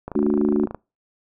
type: click train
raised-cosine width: 1 ms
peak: -17 dBFS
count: 19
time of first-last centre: 0.08-0.747 s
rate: 27 Hz
type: harmonic tone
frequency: 73.42 Hz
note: D2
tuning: in tune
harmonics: 3 / 4 / 5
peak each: -21 / -21 / -21 dBFS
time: 0.15-0.66 s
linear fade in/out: 10 ms
effects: noise-tail reverb RT60 0.3 s tail -26 dB re dry